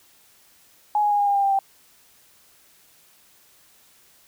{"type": "tone with pitch steps", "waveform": "sine", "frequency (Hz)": [838, 829.8, 821.7, 813.7, 805.7, 797.8, 790.1, 782.3], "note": ["G#5", "G#5", "G#5", "G#5", "G5", "G5", "G5", "G5"], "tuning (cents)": [15, -2, -19, -36, 47, 30, 13, -4], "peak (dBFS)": -17, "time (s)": [0.95, 1.59], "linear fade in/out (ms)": 2, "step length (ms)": 80, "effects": ["white hiss -56 dBFS RMS until 4.27 s"]}